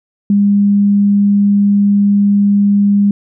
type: tone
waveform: sine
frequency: 202.3 Hz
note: G#3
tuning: 45 cents flat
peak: -7 dBFS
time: 0.3-3.11 s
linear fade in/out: 2 ms
effects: none